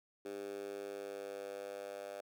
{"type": "tone with high-pass filter sweep", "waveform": "10% pulse", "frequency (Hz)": 100, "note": "G2", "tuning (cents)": 35, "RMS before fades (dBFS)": -45, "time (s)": [0.25, 2.21], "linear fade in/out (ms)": 5, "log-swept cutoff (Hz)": [370, 580], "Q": 3.7, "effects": []}